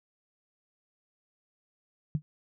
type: tone with exponential decay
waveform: sine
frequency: 151.2 Hz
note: D#3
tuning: 49 cents flat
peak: -21 dBFS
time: 2.15-2.22 s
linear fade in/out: 0 ms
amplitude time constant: 15 ms
effects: none